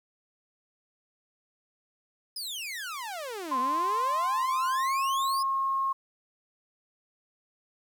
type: exponential two-way sweep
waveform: sawtooth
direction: down then up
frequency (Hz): 5160 to 240 to 5160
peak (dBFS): -31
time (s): 2.36-5.43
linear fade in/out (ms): 5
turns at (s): 3.59
type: tone with pitch glide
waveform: sine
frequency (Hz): 1042 to 1079.4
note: C6 to C#6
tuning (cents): -7 to -46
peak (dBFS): -25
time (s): 3.51-5.93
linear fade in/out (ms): 10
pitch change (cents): +61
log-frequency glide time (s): 4.73-4.91
effects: 10-bit